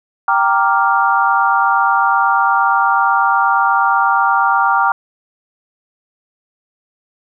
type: chord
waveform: sine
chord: G minor seventh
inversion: none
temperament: equal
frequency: 784 / 932.3 / 1174.7 / 1396.9 Hz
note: G5 / Bb5 / D6 / F6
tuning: 0 / 0 / 0 / 0 cents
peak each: -16 dBFS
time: 0.28-4.92 s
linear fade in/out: 2 ms
effects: none